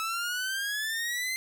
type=exponential sweep; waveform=sawtooth; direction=up; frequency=1300 to 2085 Hz; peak=-26 dBFS; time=0-1.36 s; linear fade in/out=0 ms; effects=none